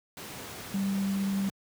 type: tone in noise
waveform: sine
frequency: 196 Hz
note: G3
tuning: in tune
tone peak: -26 dBFS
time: 0.74-1.49 s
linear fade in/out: 2 ms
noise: pink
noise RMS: -41 dBFS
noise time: 0.17-1.5 s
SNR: +12 dB
effects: high-pass 100 Hz 12 dB/octave